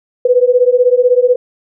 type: beating tone pair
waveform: sine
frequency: 488.3 / 504.3 Hz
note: B4 / B4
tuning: -20 / +36 cents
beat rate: 16 Hz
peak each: -10 dBFS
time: 0.25-1.36 s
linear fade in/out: 5 ms
effects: none